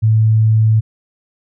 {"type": "tone", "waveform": "sine", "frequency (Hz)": 110, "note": "A2", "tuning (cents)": 0, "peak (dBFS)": -8, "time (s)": [0.02, 0.81], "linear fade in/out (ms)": 20, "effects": []}